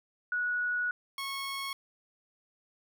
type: tone pair in turn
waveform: sine / 15% pulse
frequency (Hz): 1464 / 1096.8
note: F#6 / C#6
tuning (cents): -19 / -19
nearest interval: perfect fourth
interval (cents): 500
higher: first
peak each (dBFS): -28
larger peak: neither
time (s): 0.32-0.91 / 1.18-1.73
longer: first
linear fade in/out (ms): 2
effects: none